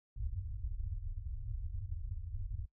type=low-pass noise; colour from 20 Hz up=pink; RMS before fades=-40 dBFS; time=0.16-2.66 s; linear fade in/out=10 ms; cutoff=110 Hz; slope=96 dB/octave; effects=noise-tail reverb RT60 0.1 s tail -20 dB re dry